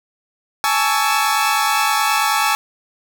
sawtooth chord, A major seventh, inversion third, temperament equal with one note detuned, 830.6 / 880 / 1123.6 / 1318.5 Hz, G#5 / A5 / C#6 / E6, 0 / 0 / +23 / 0 cents, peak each -17 dBFS, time 0.64-2.55 s, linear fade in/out 0 ms, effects none

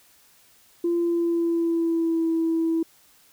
sine tone with pitch glide, 342.7 to 327.6 Hz, F4 to E4, -33 to -11 cents, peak -19 dBFS, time 0.84-2.83 s, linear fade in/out 5 ms, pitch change -78 cents, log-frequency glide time 0.97-2.28 s, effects tanh soft clip ceiling -16 dBFS + white hiss -57 dBFS RMS until 3.32 s

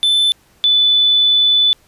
triangle / sine tone pair in turn, 3520 / 3490 Hz, A7 / A7, 0 / -15 cents, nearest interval unison, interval 15 cents, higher first, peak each -9 dBFS, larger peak neither, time 0.03-0.32 / 0.64-1.73 s, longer second, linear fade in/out 0 ms, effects pink hiss -53 dBFS RMS until 1.87 s + resampled to 32000 Hz

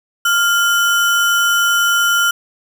sine tone with sample-and-hold, 1396.9 Hz, F6, in tune, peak -11 dBFS, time 0.25-2.31 s, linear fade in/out 5 ms, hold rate 4410 Hz, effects none

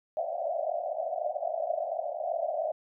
pink band-pass noise, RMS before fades -32 dBFS, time 0.17-2.72 s, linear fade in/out 0 ms, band 590 to 720 Hz, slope 96 dB/octave, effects none

